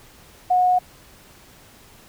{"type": "tone", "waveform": "sine", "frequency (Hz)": 728, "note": "F#5", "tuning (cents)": -28, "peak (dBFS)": -14, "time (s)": [0.5, 0.79], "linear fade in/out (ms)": 10, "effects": ["pink hiss -49 dBFS RMS until 2.08 s"]}